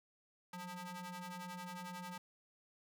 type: ring-modulated tone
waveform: sawtooth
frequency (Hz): 356.3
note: F4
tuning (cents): +35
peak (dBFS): -38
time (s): 0.53-2.18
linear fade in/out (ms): 5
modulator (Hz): 540
effects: none